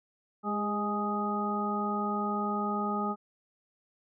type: harmonic tone with a mistuned harmonic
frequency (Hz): 207.7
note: G#3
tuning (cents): 0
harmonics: 1 / 2 / 3 / 4 / 6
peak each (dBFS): -32 / -37 / -42 / -35 / -33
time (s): 0.43-3.16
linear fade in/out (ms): 50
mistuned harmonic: 2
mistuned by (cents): -29
effects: none